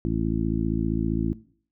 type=harmonic tone; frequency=55.2 Hz; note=A1; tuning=6 cents sharp; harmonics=1 / 2 / 3 / 4 / 5 / 6; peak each=-30 / -30 / -30 / -30 / -30 / -30 dBFS; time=0.05-1.33 s; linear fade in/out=0 ms; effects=noise-tail reverb RT60 0.5 s tail -18 dB re dry